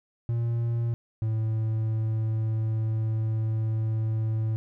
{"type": "tone pair in turn", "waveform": "triangle", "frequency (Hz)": [117, 110.43], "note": ["A#2", "A2"], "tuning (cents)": [7, 7], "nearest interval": "minor second", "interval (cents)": 100, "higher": "first", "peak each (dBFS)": -22, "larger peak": "neither", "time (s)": [[0.29, 0.94], [1.22, 4.56]], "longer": "second", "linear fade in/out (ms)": 0, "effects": []}